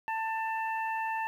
harmonic tone, 890 Hz, A5, 20 cents sharp, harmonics 1 / 2 / 3, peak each -31 / -37 / -41 dBFS, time 0.08-1.27 s, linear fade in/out 0 ms, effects 10-bit

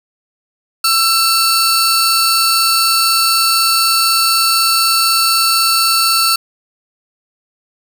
sawtooth tone pair together, 1338 / 4468 Hz, E6 / C#8, +25 / +13 cents, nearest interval octave + major sixth, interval 2088 cents, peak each -10 dBFS, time 0.84-6.36 s, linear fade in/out 5 ms, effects none

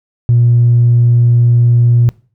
triangle tone with tanh clipping, 119.5 Hz, A#2, 43 cents sharp, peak -6 dBFS, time 0.29-2.09 s, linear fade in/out 0 ms, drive 5 dB, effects noise-tail reverb RT60 0.4 s tail -22 dB re dry

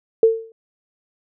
sine tone with exponential decay, 449.7 Hz, A4, 38 cents sharp, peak -6 dBFS, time 0.23-0.52 s, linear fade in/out 2 ms, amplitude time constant 62 ms, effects none

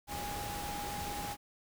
sine tone in noise, 821 Hz, G#5, 20 cents flat, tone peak -40 dBFS, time 0.07-1.37 s, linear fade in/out 50 ms, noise pink, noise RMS -41 dBFS, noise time 0.07-1.37 s, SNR -2 dB, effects none

